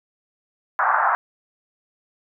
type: band-pass noise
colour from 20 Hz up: pink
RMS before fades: -19 dBFS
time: 0.79-1.15 s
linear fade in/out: 0 ms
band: 730 to 1600 Hz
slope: 48 dB/octave
effects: none